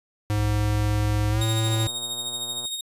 square tone with pitch glide, 105 to 111.18 Hz, G#2 to A2, +19 to +18 cents, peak -22 dBFS, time 0.3-1.87 s, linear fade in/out 0 ms, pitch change +99 cents, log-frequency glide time 1.3-1.42 s
sine tone with vibrato, 61.74 Hz, B1, in tune, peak -26 dBFS, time 0.34-1.45 s, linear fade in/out 50 ms, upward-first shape square, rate 3.2 Hz, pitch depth 12 cents each way
sawtooth tone with tremolo, 3729 Hz, A#7, in tune, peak -23 dBFS, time 1.41-2.81 s, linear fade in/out 5 ms, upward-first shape sine, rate 13 Hz, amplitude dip 50%
click train, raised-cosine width 1 ms, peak -29 dBFS, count 120, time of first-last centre 1.67-2.653 s, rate 121 Hz
effects resampled to 32000 Hz

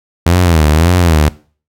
sawtooth tone with vibrato, 82.41 Hz, E2, in tune, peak -3 dBFS, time 0.26-1.29 s, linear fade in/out 5 ms, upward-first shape sine, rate 1.8 Hz, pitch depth 160 cents each way, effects noise-tail reverb RT60 0.4 s tail -20 dB re dry

